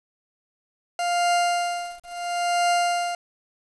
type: tone with tremolo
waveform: 40% pulse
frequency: 700 Hz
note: F5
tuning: 4 cents sharp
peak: -17 dBFS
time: 0.99-3.15 s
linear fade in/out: 2 ms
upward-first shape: triangle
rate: 0.73 Hz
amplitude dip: 100%
effects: resampled to 22050 Hz + 8-bit